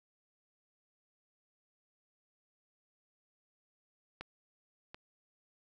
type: clicks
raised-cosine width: 0.3 ms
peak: -26 / -30 dBFS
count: 2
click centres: 4.21 / 4.945 s
effects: none